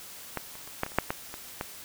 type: clicks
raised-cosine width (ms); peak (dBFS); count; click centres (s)
0.5; -15 / -30 / -30 / -11 / -22 / -30 / -6 / -13 / -24 / -16; 10; 0.373 / 0.554 / 0.676 / 0.834 / 0.864 / 0.919 / 0.986 / 1.105 / 1.341 / 1.611
effects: white hiss -45 dBFS RMS until 1.84 s